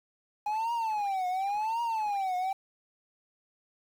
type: tone with vibrato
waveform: triangle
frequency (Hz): 827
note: G#5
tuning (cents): -8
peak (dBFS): -26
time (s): 0.46-2.53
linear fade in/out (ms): 5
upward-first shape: triangle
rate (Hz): 0.92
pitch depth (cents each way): 240
effects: 9-bit